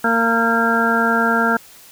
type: harmonic tone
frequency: 229.8 Hz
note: A#3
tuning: 25 cents flat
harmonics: 1 / 2 / 3 / 4 / 6 / 7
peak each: -20 / -23 / -23 / -23 / -18 / -21 dBFS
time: 0.04-1.57 s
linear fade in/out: 5 ms
effects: white hiss -44 dBFS RMS until 1.91 s